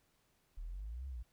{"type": "exponential two-way sweep", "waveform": "sine", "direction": "up then down", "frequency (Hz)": [36.71, 69.3, 54.4], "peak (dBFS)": -40, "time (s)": [0.57, 1.23], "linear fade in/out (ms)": 10, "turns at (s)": 1.07, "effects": ["tanh soft clip ceiling -37 dBFS", "pink hiss -75 dBFS RMS until 1.32 s"]}